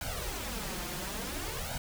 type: noise with flanger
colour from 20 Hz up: pink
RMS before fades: -37 dBFS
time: 0.01-1.78 s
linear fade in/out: 2 ms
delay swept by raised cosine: 1.3 to 5.7 ms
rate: 0.57 Hz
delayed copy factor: +0.85
effects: none